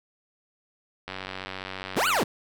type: click train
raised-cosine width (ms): 0.3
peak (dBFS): -18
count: 110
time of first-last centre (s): 1.08-2.231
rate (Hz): 94.7
type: linear two-way sweep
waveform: 25% pulse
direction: up then down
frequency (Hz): 87.9 to 1535 to 87.9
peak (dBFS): -18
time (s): 1.96-2.24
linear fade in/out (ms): 10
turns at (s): 2.08
effects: none

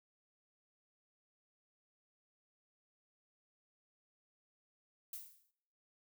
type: noise with exponential decay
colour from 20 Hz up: violet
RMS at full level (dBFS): -43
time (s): 5.13-5.51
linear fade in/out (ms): 2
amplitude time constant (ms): 82
effects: noise-tail reverb RT60 0.9 s tail -26 dB re dry

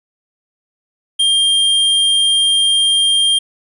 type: tone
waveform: square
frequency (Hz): 3199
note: G7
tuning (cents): +34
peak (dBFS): -11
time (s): 1.19-3.39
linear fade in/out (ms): 10
effects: resampled to 24000 Hz

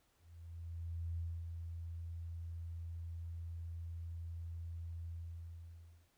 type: tone with ADSR envelope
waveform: sine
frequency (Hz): 83.9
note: E2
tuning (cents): +31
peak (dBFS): -37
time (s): 0.18-6.09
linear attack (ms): 1000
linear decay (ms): 250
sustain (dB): -5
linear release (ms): 980
effects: pink hiss -75 dBFS RMS until 6.17 s

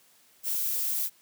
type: noise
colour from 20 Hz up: violet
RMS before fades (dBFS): -29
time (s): 0.43-1.1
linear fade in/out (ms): 50
effects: white hiss -61 dBFS RMS until 1.21 s + high-pass 100 Hz 12 dB/octave

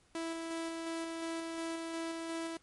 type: tone with tremolo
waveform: sawtooth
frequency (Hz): 329.3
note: E4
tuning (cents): -2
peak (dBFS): -32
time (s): 0.15-2.57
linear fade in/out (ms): 2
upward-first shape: square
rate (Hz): 2.8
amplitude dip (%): 25
effects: pink hiss -68 dBFS RMS until 2.62 s + MP3 48 kbps

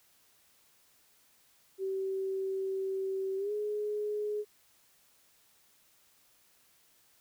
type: tone with pitch glide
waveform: sine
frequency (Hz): 384.3 to 419.1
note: G4 to G#4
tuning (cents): -34 to +16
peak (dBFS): -31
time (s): 1.78-4.45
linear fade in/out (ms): 50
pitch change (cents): +150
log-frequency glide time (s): 3.37-3.52
effects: white hiss -66 dBFS RMS until 7.2 s

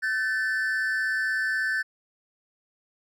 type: tone pair together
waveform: triangle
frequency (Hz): 1523.7 / 1760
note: G6 / A6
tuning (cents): -50 / 0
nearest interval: major second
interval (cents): 250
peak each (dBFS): -25 / -25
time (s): 0.02-1.83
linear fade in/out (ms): 20
effects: none

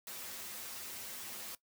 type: noise with comb filter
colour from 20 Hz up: white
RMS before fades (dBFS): -45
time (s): 0.07-1.55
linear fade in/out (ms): 2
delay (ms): 6.8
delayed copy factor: -0.95
effects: noise-tail reverb RT60 0.1 s tail -18 dB re dry + high-pass 100 Hz 12 dB/octave

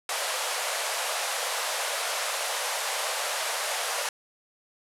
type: band-pass noise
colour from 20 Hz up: pink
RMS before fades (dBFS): -30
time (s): 0.09-4.09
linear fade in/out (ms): 2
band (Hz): 510 to 12000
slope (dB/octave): 48
effects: none

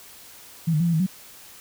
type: tone with pitch steps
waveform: sine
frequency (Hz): 164.9 / 151.6 / 171.8 / 169 / 158.5 / 186.9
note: E3 / D#3 / F3 / E3 / D#3 / F#3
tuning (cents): +1 / -45 / -28 / +43 / +32 / +18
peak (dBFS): -18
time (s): 0.67-1.066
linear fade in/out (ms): 10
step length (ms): 66
effects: white hiss -46 dBFS RMS until 1.6 s

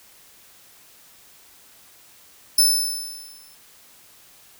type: tone with exponential decay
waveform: 20% pulse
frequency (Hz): 5274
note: E8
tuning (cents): 0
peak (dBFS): -6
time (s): 2.58-3.55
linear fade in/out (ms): 5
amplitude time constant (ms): 210
effects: white hiss -51 dBFS RMS until 4.59 s

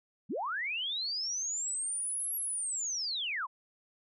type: linear two-way sweep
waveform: sine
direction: up then down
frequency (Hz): 138.59 to 11440 to 915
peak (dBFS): -32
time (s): 0.29-3.47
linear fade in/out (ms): 20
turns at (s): 2.36
effects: none

